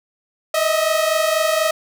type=tone pair together; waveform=sawtooth; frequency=621 / 645.1 Hz; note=D#5 / E5; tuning=-3 / -38 cents; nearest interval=minor second; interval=65 cents; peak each=-15 dBFS; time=0.54-1.71 s; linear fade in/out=5 ms; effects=none